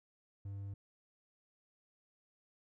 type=tone; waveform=triangle; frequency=99.3 Hz; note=G2; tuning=23 cents sharp; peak=-39 dBFS; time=0.45-0.74 s; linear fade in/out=5 ms; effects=none